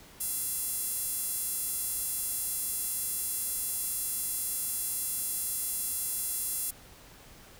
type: tone with high-pass filter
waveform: sawtooth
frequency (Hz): 682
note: F5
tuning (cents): -41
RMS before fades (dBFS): -33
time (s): 0.2-6.71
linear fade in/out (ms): 10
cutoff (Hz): 10000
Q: 1.7
effects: pink hiss -53 dBFS RMS until 7.59 s